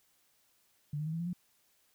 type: tone with pitch steps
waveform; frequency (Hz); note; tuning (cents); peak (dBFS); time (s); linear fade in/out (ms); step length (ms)
sine; 146.83 / 152.62 / 158.65 / 164.91 / 171.41 / 178.18; D3 / D#3 / D#3 / E3 / F3 / F3; 0 / -33 / +34 / +1 / -32 / +35; -33; 0.93-1.332; 5; 67
effects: white hiss -71 dBFS RMS until 1.94 s